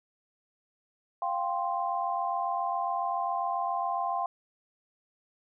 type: chord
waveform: sine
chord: F suspended second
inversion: none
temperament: just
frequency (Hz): 698.5 / 785.8 / 1047.7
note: F5 / G5 / C6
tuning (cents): 0 / +4 / +2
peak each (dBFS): -32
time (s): 1.22-4.26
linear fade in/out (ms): 2
effects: none